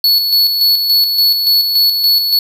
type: tone with tremolo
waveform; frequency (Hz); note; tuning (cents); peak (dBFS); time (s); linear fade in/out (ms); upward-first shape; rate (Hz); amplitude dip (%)
square; 4408; C#8; -11; -8; 0.04-2.39; 2; square; 3.5; 45
effects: none